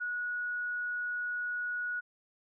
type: tone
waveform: sine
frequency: 1460 Hz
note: F#6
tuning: 24 cents flat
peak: -32 dBFS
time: 0-2.01 s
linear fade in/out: 20 ms
effects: none